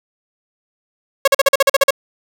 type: tone bursts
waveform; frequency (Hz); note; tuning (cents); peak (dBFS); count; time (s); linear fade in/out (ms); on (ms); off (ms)
sawtooth; 549; C#5; -17; -4; 10; 1.25-1.907; 5; 27; 43
effects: none